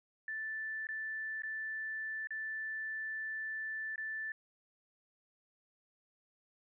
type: tone with dropouts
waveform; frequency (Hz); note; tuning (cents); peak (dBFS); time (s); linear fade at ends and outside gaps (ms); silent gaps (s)
sine; 1760; A6; 0; -37; 0.28-4.32; 2; 0.87-0.888 / 1.421-1.434 / 2.272-2.306 / 3.959-3.979
effects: none